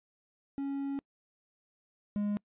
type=tone pair in turn; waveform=triangle; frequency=277.2 / 206.2 Hz; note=C#4 / G#3; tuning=0 / -12 cents; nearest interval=perfect fourth; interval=512 cents; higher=first; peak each=-30 / -27 dBFS; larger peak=second; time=0.58-0.99 / 2.16-2.37 s; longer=first; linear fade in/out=0 ms; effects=noise-tail reverb RT60 0.1 s tail -26 dB re dry + resampled to 8000 Hz